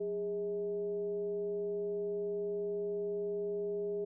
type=tone with frequency modulation; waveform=sine; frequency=409.5 Hz; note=G#4; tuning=24 cents flat; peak=-33 dBFS; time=0-4.05 s; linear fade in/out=10 ms; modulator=228 Hz; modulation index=0.39; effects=none